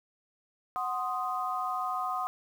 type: chord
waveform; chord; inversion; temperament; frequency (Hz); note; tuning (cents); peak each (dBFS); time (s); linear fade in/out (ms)
sine; C diminished; second; equal; 740 / 1046.5 / 1244.5; Gb5 / C6 / Eb6; 0 / 0 / 0; -34 / -35 / -33; 0.76-2.27; 0
effects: 9-bit

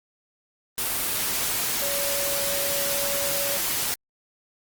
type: tone in noise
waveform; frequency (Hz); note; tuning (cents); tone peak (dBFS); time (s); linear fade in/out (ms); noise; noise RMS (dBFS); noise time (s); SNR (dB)
sine; 564; C#5; +30; -30; 1.82-3.57; 0; white; -26; 0.78-3.94; -7
effects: Opus 24 kbps

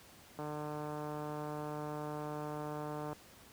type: click train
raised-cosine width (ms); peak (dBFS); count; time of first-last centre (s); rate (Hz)
1; -28; 412; 0.39-3.13; 150
effects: pink hiss -58 dBFS RMS until 3.52 s + high-pass 60 Hz 12 dB/octave

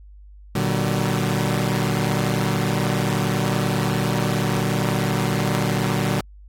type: tone cluster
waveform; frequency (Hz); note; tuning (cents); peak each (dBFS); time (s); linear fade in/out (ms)
sawtooth; 119.3 / 149.5 / 190.3; A#2 / D3 / F#3; +41 / +31 / +49; -20; 0.55-6.21; 5
effects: added 50 Hz sine -41 dBFS peak until 6.48 s + AAC 48 kbps

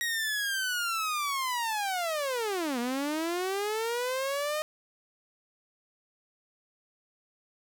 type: linear two-way sweep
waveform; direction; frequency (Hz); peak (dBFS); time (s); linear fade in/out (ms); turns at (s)
sawtooth; down then up; 1900 to 233.6 to 619; -25; 0.01-4.62; 0; 2.79
effects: 11-bit

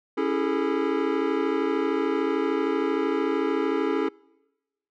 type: chord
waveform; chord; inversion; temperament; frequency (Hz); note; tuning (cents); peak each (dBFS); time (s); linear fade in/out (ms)
square; A major seventh; first; equal with one note detuned; 277.2 / 329.6 / 406.8 / 440; C#4 / E4 / G#4 / A4; 0 / 0 / -36 / 0; -29; 0.17-4.09; 10
effects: noise-tail reverb RT60 1.0 s tail -26 dB re dry + low-pass 2000 Hz 12 dB/octave

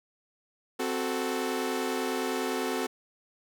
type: chord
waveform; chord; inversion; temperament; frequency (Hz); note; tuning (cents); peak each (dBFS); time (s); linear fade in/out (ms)
sawtooth; F# diminished; second; equal with one note detuned; 260.3 / 370 / 440; C4 / F#4 / A4; -9 / 0 / 0; -29; 0.79-2.87; 10
effects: none

